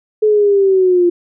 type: linear sweep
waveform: sine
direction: down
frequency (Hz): 431.7 to 345.7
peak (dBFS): -8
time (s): 0.22-1.1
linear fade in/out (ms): 10
effects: none